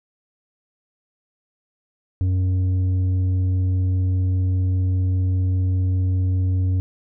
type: tone with tanh clipping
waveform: sine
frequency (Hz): 92.5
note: F#2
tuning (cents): 0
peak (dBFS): -18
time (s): 2.21-6.8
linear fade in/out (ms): 0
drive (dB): 6
effects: none